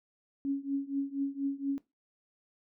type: tone with tremolo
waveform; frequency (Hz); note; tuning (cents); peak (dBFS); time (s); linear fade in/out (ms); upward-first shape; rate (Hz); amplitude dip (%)
sine; 277.2; C#4; 0; -26; 0.45-1.78; 0; triangle; 4.2; 95
effects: noise-tail reverb RT60 0.2 s tail -17 dB re dry